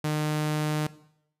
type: tone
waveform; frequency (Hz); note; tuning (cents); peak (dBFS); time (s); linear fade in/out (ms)
sawtooth; 152.2; D#3; -38; -21; 0.04-0.87; 5
effects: noise-tail reverb RT60 0.7 s tail -17 dB re dry + resampled to 32000 Hz